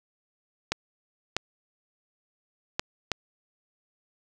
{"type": "clicks", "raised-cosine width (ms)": 0.2, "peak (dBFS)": -8, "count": 4, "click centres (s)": [0.72, 1.366, 2.795, 3.117], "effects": []}